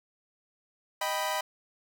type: chord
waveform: sawtooth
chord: Eb augmented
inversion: none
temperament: equal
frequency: 622.3 / 784 / 987.8 Hz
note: Eb5 / G5 / B5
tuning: 0 / 0 / 0 cents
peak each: -30 / -31 / -28 dBFS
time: 1.01-1.41 s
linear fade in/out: 5 ms
effects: none